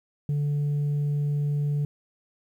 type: tone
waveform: sine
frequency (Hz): 145.7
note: D3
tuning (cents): -13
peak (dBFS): -20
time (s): 0.29-1.85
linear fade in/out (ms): 2
effects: tanh soft clip ceiling -22 dBFS + 10-bit